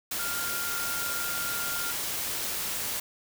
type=tone in noise; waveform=sine; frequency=1400 Hz; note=F6; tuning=4 cents sharp; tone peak=-34 dBFS; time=0.19-1.92 s; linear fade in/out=5 ms; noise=white; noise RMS=-32 dBFS; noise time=0.11-3 s; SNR=-5 dB; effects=none